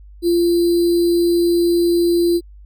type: tone with sample-and-hold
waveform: sine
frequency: 343.9 Hz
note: F4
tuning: 27 cents flat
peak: -12 dBFS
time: 0.22-2.41 s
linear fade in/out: 50 ms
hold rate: 4410 Hz
effects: added 50 Hz sine -38 dBFS peak until 2.65 s